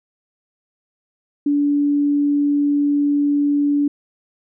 sine tone, 288.5 Hz, D4, 31 cents flat, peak -14 dBFS, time 1.46-3.88 s, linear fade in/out 5 ms, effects none

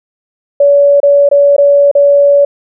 sine tone with dropouts, 569 Hz, C#5, 45 cents sharp, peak -3 dBFS, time 0.6-2.45 s, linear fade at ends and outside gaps 5 ms, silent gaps 1.002-1.03 / 1.29-1.313 / 1.565-1.581 / 1.914-1.951 s, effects none

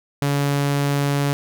sawtooth tone, 142 Hz, C#3, 42 cents sharp, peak -14 dBFS, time 0.22-1.33 s, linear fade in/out 0 ms, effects none

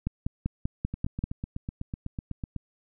two click trains, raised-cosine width 5 ms, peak -15 / -20 dBFS, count 7 / 14, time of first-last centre 0.07-1.24 / 0.94-2.563 s, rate 5.13 / 8.01 Hz, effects none

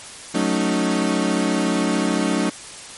35% pulse chord, D# half-diminished seventh, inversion first, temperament equal, 185 / 220 / 277.2 / 311.1 Hz, F#3 / A3 / C#4 / D#4, 0 / 0 / 0 / 0 cents, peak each -22 dBFS, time 0.34-2.5 s, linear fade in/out 10 ms, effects white hiss -37 dBFS RMS until 2.97 s + MP3 48 kbps

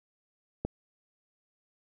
click, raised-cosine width 2 ms, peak -17 dBFS, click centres 0.65 s, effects none

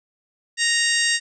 harmonic tone, 932.3 Hz, A#5, in tune, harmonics 2 / 3 / 4 / 5 / 6 / 7 / 8 / 9, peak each -21 / -26 / -27 / -27 / -27 / -31 / -29 / -28 dBFS, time 0.57-1.2 s, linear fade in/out 50 ms, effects none

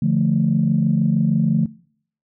sine chord, D minor, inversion none, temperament equal with one note detuned, 146.83 / 172.91 / 220 Hz, D3 / F3 / A3, 0 / -17 / 0 cents, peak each -19 dBFS, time 0.02-1.66 s, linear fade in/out 5 ms, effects noise-tail reverb RT60 0.6 s tail -23 dB re dry + tanh soft clip ceiling -6 dBFS

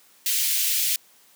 white high-pass noise, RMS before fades -23 dBFS, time 0.26-0.96 s, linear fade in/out 2 ms, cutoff 2300 Hz, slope 24 dB/octave, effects white hiss -56 dBFS RMS until 1.35 s + high-pass 150 Hz 12 dB/octave

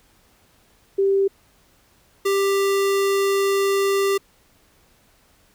sine / square tone pair in turn, 392 / 394.5 Hz, G4 / G4, 0 / +11 cents, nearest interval unison, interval 11 cents, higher second, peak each -15 / -18 dBFS, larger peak first, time 0.98-1.28 / 2.25-4.18 s, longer second, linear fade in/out 10 ms, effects pink hiss -58 dBFS RMS until 5.54 s

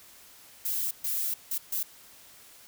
violet noise bursts at uneven times, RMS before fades -30 dBFS, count 4, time 0.65-0.91 / 1.04-1.34 / 1.51-1.58 / 1.72-1.83 s, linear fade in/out 5 ms, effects white hiss -53 dBFS RMS until 2.67 s

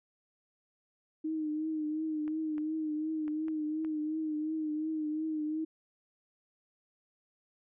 sine tone with vibrato, 310 Hz, D#4, 6 cents flat, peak -31 dBFS, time 1.24-5.65 s, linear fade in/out 10 ms, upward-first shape triangle, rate 2.8 Hz, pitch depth 51 cents each way
clicks, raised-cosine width 0.5 ms, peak -35 dBFS, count 5, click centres 2.279 / 2.581 / 3.28 / 3.483 / 3.848 s
effects none

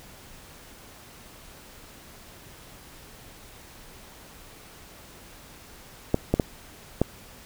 clicks, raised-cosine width 2 ms, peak -6 dBFS, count 4, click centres 6.144 / 6.34 / 6.398 / 7.016 s, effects pink hiss -48 dBFS RMS until 7.45 s

